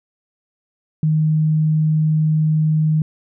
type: tone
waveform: sine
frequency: 155.56 Hz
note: D#3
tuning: in tune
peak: -13 dBFS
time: 1.03-3.02 s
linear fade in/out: 2 ms
effects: none